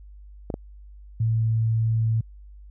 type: clicks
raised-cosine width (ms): 2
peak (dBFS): -15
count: 2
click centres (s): 0.502 / 0.541
type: tone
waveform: sine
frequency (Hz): 112.3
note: A2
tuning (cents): +36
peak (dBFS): -19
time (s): 1.2-2.21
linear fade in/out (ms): 5
effects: added 50 Hz sine -42 dBFS peak until 2.7 s